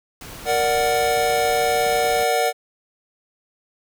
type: noise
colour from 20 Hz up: pink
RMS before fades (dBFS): -37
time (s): 0.21-2.24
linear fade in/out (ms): 2
type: chord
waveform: square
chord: Bb augmented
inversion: none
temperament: equal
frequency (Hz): 466.2 / 587.3 / 740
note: Bb4 / D5 / F#5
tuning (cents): 0 / 0 / 0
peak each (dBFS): -23 / -24 / -21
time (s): 0.45-2.53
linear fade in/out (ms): 50
effects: none